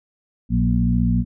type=harmonic tone with a mistuned harmonic; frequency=58.8 Hz; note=A#1; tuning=16 cents sharp; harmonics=1 / 2 / 3 / 4; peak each=-21 / -21 / -21 / -21 dBFS; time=0.49-1.25 s; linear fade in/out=50 ms; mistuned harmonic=3; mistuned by=+38 cents; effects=none